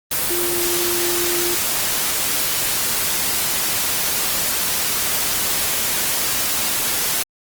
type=tone in noise; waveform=sine; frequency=349.2 Hz; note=F4; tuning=in tune; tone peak=-23 dBFS; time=0.3-1.55 s; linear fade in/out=5 ms; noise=white; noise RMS=-20 dBFS; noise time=0.11-7.23 s; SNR=-6 dB; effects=Opus 24 kbps